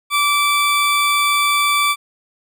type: tone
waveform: 20% pulse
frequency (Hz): 1162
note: D6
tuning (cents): -19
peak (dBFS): -9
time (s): 0.1-1.96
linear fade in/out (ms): 50
effects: none